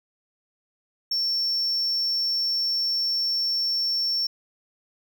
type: tone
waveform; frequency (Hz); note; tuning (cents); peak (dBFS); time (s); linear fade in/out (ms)
triangle; 5440; F8; -46; -21; 1.11-4.27; 5
effects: none